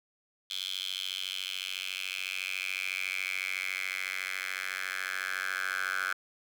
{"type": "tone with high-pass filter sweep", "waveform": "10% pulse", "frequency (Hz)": 93.9, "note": "F#2", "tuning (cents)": 26, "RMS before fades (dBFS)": -35, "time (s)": [0.5, 6.13], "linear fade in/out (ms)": 5, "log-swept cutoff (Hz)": [3400, 1500], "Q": 5.9, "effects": []}